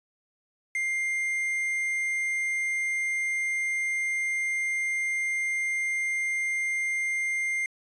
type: tone with quantisation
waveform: triangle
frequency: 2100 Hz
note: C7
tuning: 6 cents sharp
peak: -24 dBFS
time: 0.75-7.66 s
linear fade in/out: 2 ms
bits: 7
effects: resampled to 24000 Hz